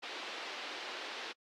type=band-pass noise; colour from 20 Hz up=white; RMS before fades=-44 dBFS; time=0.02-1.33 s; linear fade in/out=20 ms; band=310 to 4000 Hz; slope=24 dB/octave; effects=AAC 64 kbps